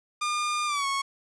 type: tone with pitch glide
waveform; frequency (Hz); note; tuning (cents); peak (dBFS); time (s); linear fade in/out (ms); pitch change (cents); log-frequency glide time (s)
sawtooth; 1208 to 1101.4; D6 to C#6; +48 to -11; -22; 0.21-1.02; 10; -159; 0.66-0.86
effects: resampled to 22050 Hz + 9-bit